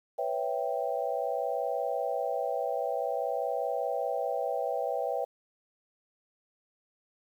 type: chord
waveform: sine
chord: C# half-diminished seventh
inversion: third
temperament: equal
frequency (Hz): 493.9 / 554.4 / 659.3 / 784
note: B4 / C#5 / E5 / G5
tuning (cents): 0 / 0 / 0 / 0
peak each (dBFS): -34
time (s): 0.18-5.25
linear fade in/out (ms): 10
effects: 10-bit